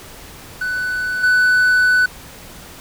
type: tone with level steps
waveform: triangle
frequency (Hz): 1494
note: F#6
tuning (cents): +16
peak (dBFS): -17 / -9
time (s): 0.61-2.06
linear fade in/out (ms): 5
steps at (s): 1.23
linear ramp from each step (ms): 10
effects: pink hiss -38 dBFS RMS until 2.8 s